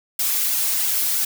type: noise with flanger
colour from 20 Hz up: blue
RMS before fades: -21 dBFS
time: 0.19-1.25 s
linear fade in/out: 5 ms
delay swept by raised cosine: 1.6 to 4 ms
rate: 3 Hz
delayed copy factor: -1
effects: none